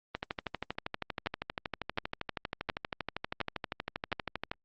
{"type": "two click trains", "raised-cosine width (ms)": 0.3, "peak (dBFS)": [-17, -14], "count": [56, 5], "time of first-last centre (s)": [[0.15, 4.515], [1.27, 4.127]], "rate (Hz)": [12.6, 1.4], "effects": ["low-pass 4000 Hz 12 dB/octave", "Opus 24 kbps"]}